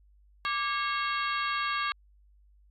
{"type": "harmonic tone with a mistuned harmonic", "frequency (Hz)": 546, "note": "C#5", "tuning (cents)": -26, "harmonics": [2, 3, 4, 5, 6, 7, 8], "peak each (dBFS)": [-30, -34, -36, -38, -40, -41, -42], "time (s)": [0.45, 1.92], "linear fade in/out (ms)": 0, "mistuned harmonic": 2, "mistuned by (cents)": 120, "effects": ["added 50 Hz sine -57 dBFS peak until 2.7 s", "MP3 64 kbps"]}